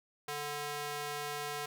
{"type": "tone with high-pass filter", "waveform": "square", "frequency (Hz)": 146.83, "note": "D3", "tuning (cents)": 0, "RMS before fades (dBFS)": -39, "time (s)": [0.28, 1.66], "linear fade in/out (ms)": 5, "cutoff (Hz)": 570, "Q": 0.66, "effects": []}